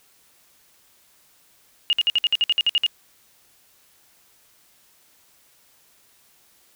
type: tone bursts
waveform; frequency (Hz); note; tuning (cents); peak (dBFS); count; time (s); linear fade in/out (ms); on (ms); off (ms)
sine; 2856; F7; +38; -15; 12; 1.9-2.864; 0; 29; 56
effects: white hiss -58 dBFS RMS until 6.75 s